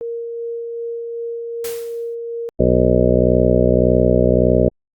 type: tone with tremolo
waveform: sine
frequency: 466.2 Hz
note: A#4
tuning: in tune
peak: -22 dBFS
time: 0.01-2.49 s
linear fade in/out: 0 ms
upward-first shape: sine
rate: 2.6 Hz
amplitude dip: 25%
type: noise with exponential decay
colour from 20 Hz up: white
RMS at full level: -28 dBFS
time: 1.64-2.15 s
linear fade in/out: 5 ms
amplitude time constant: 110 ms
type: harmonic tone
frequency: 61.74 Hz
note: B1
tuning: in tune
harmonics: 1 / 2 / 3 / 4 / 6 / 7 / 8 / 9 / 10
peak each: -20 / -20 / -20 / -20 / -20 / -20 / -20 / -20 / -20 dBFS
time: 2.59-4.69 s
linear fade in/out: 10 ms
effects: Opus 48 kbps